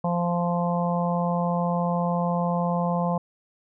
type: harmonic tone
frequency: 173.8 Hz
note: F3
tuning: 8 cents flat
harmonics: 1 / 3 / 4 / 5 / 6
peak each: -24 / -29 / -30 / -31 / -32 dBFS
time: 0.04-3.18 s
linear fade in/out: 5 ms
effects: none